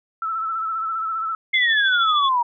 sine tone with vibrato, 1318.5 Hz, E6, in tune, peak -22 dBFS, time 0.22-1.35 s, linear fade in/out 2 ms, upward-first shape sine, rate 15 Hz, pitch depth 41 cents each way
sine exponential sweep, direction down, 2133 to 932.3 Hz, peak -16 dBFS, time 1.53-2.43 s, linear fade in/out 10 ms
sine tone with tremolo, 3427 Hz, A7, 46 cents flat, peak -19 dBFS, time 1.54-2.29 s, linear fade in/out 2 ms, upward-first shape sine, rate 13 Hz, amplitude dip 65%
effects none

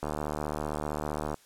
click train, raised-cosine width 1 ms, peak -18 dBFS, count 100, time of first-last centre 0.03-1.343 s, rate 75.4 Hz, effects white hiss -59 dBFS RMS until 1.45 s + low-pass 11000 Hz 12 dB/octave

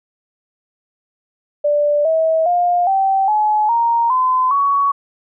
sine tone with pitch steps, 587.3 / 644.2 / 706.5 / 774.9 / 850 / 932.3 / 1022.5 / 1121.6 Hz, D5 / E5 / F5 / G5 / G#5 / A#5 / C6 / C#6, 0 / -40 / +20 / -20 / +40 / 0 / -40 / +20 cents, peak -12 dBFS, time 1.64-4.92 s, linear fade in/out 10 ms, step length 410 ms, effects none

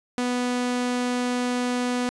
sawtooth tone, 246.9 Hz, B3, in tune, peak -19 dBFS, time 0.18-2.09 s, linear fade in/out 0 ms, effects resampled to 22050 Hz

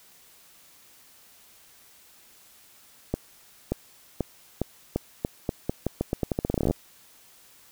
accelerating click train, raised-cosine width 2 ms, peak -11 dBFS, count 25, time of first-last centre 3.14-6.71 s, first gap 580 ms, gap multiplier 0.84, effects white hiss -55 dBFS RMS until 7.71 s

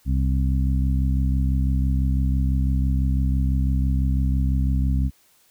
harmonic tone, 66 Hz, C2, 16 cents sharp, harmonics 1 / 2 / 3 / 4, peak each -19 / -25 / -29 / -31 dBFS, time 0.05-5.11 s, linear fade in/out 50 ms, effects white hiss -59 dBFS RMS until 5.5 s

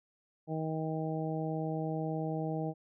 harmonic tone, 158.3 Hz, D#3, 30 cents sharp, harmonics 1 / 2 / 3 / 4 / 5, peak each -35 / -38 / -40 / -41 / -42 dBFS, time 0.47-2.74 s, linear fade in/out 50 ms, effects none

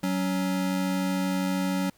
square tone pair together, 186.5 / 279.4 Hz, F#3 / C#4, +14 / +14 cents, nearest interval perfect fifth, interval 700 cents, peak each -27 / -30 dBFS, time 0.03-1.9 s, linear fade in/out 5 ms, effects pink hiss -61 dBFS RMS until 1.97 s

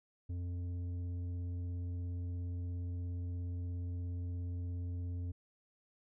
sine tone with tanh clipping, 88.3 Hz, F2, 20 cents sharp, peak -38 dBFS, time 0.29-5.32 s, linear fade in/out 10 ms, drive 8 dB, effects none

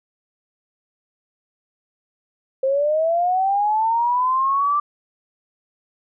sine linear sweep, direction up, 523.3 to 1180 Hz, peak -16 dBFS, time 2.63-4.8 s, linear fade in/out 5 ms, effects none

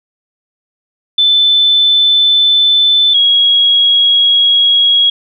sine tone pair in turn, 3520 / 3310 Hz, A7 / G#7, 0 / -6 cents, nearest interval minor second, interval 106 cents, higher first, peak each -6 dBFS, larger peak neither, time 1.18-3.14 / 3.14-5.1 s, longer neither, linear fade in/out 5 ms, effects none

